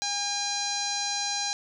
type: harmonic tone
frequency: 810 Hz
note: G#5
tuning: 43 cents flat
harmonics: 1 / 2 / 3 / 4 / 5 / 6 / 7 / 8 / 9 / 10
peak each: -34 / -39 / -39 / -44 / -32 / -37 / -35 / -35 / -44 / -44 dBFS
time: 0.02-1.53 s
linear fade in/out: 0 ms
effects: none